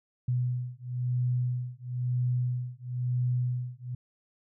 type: beating tone pair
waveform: sine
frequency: 123.7 / 124.7 Hz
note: B2 / B2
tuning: +3 / +17 cents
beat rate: 1 Hz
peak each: -30 dBFS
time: 0.28-3.95 s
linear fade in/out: 5 ms
effects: none